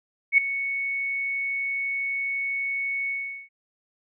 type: tone with ADSR envelope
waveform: sine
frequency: 2217 Hz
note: C#7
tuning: in tune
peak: -11 dBFS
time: 0.32-3.49 s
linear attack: 60 ms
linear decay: 3 ms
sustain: -14 dB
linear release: 400 ms
effects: none